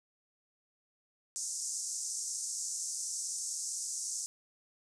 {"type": "band-pass noise", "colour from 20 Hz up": "pink", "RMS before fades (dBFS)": -38, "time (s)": [1.36, 4.26], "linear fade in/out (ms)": 0, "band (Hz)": [5700, 9000], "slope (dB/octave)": 48, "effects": []}